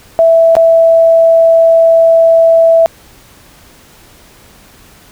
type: tone with dropouts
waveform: sine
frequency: 659.3 Hz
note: E5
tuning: in tune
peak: -3 dBFS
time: 0.19-2.86 s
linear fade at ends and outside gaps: 0 ms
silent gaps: 0.553-0.567 s
effects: pink hiss -41 dBFS RMS until 5.11 s